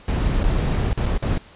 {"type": "noise with dropouts", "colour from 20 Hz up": "brown", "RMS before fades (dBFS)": -20, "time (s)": [0.08, 1.38], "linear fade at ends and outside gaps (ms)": 2, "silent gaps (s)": [[0.433, 0.439], [0.931, 0.975], [1.057, 1.061], [1.178, 1.224]], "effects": ["pink hiss -47 dBFS RMS until 1.55 s", "resampled to 8000 Hz"]}